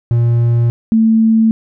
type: tone pair in turn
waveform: triangle / sine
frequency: 118.1 / 222.9 Hz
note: A#2 / A3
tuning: +23 / +23 cents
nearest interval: major seventh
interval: 1100 cents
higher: second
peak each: -7 dBFS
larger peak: neither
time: 0.11-0.7 / 0.92-1.51 s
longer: neither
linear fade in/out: 0 ms
effects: none